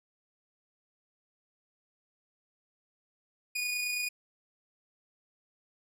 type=tone with amplitude modulation; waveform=sawtooth; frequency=2460 Hz; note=D#7; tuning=20 cents flat; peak=-26 dBFS; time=3.55-4.09 s; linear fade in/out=10 ms; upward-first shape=sine; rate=29.1 Hz; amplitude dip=30%; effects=resampled to 32000 Hz